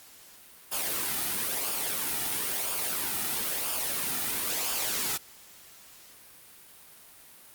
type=noise with flanger; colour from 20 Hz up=white; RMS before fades=-30 dBFS; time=0.71-5.18 s; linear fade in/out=20 ms; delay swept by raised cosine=0.5 to 1.9 ms; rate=1 Hz; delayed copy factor=-0.5; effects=white hiss -52 dBFS RMS until 7.54 s + Opus 48 kbps